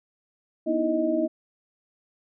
sine tone cluster, 243.8 / 304.6 / 325.3 / 627 Hz, B3 / D#4 / E4 / D#5, -22 / -37 / -23 / +13 cents, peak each -30 / -29 / -25 / -26 dBFS, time 0.66-1.28 s, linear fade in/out 20 ms, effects none

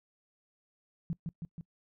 sine tone with echo, 166.3 Hz, E3, 16 cents sharp, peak -30 dBFS, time 1.1-1.13 s, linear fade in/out 0 ms, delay 160 ms, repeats 3, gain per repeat -3 dB, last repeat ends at 1.61 s, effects noise-tail reverb RT60 0.1 s tail -23 dB re dry

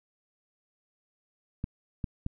clicks, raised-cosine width 5 ms, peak -19 dBFS, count 3, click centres 1.641 / 2.042 / 2.264 s, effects none

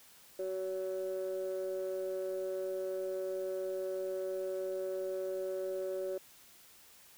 triangle ring-modulated tone, 94.3 Hz, F#2, 33 cents sharp, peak -28 dBFS, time 0.39-6.18 s, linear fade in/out 5 ms, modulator 470 Hz, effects tanh soft clip ceiling -29 dBFS + white hiss -59 dBFS RMS until 7.17 s

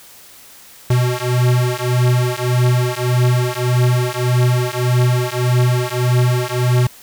square beating tone pair, 123.1 / 124.8 Hz, B2 / B2, -5 / +19 cents, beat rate 1.7 Hz, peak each -17 dBFS, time 0.9-6.87 s, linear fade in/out 5 ms, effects white hiss -42 dBFS RMS until 7.02 s

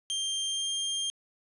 sawtooth tone with pitch glide, 3175 to 3197 Hz, G7 to G7, +21 to +33 cents, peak -26 dBFS, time 0.1-1.1 s, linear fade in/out 0 ms, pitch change +12 cents, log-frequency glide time 0.48-0.69 s, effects resampled to 24000 Hz + 10-bit

